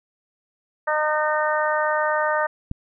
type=harmonic tone; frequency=305.3 Hz; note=D#4; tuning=33 cents flat; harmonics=2 / 3 / 4 / 5 / 6; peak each=-23 / -25 / -26 / -27 / -28 dBFS; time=0.87-2.47 s; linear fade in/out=10 ms
type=click; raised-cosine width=5 ms; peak=-15 dBFS; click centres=2.714 s
effects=none